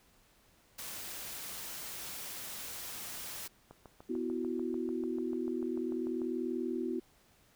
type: noise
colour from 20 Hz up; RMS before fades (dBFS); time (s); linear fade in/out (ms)
white; -43; 0.78-3.48; 10
type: click train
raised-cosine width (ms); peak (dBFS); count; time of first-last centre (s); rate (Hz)
1; -36; 18; 3.71-6.217; 6.78
type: chord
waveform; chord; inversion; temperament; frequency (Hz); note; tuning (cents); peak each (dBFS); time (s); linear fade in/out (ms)
sine; B suspended fourth; none; equal with one note detuned; 249.8 / 329.6 / 370; B3 / E4 / F#4; +20 / 0 / 0; -37; 4.09-7; 10
effects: pink hiss -66 dBFS RMS until 7.55 s